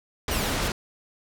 pink low-pass noise, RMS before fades -27 dBFS, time 0.28-0.72 s, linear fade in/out 2 ms, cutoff 5900 Hz, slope 12 dB/octave
5% pulse linear two-way sweep, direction down then up, 3052 to 698.5 to 1961 Hz, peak -23 dBFS, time 0.31-0.68 s, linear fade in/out 2 ms, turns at 0.6 s
effects none

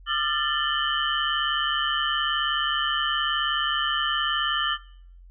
sine tone cluster, 1200 / 1365 / 1764 / 2967 / 3106 Hz, D6 / F6 / A6 / F#7 / G7, +37 / -40 / +4 / +4 / -17 cents, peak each -29 dBFS, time 0.06-4.78 s, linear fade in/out 50 ms, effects noise-tail reverb RT60 0.6 s tail -21 dB re dry + added 44 Hz sine -45 dBFS peak until 5.3 s

